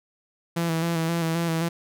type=tone with vibrato; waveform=sawtooth; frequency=165.9 Hz; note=E3; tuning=11 cents sharp; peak=-19 dBFS; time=0.56-1.69 s; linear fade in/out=10 ms; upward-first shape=square; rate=3.8 Hz; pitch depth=30 cents each way; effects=none